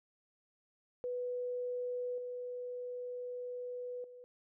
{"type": "tone with level steps", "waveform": "sine", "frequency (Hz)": 493.9, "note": "B4", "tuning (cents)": 0, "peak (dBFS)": [-35, -39, -50], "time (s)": [1.04, 4.24], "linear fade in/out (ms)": 0, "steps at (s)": [2.18, 4.04], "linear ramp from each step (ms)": 2, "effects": []}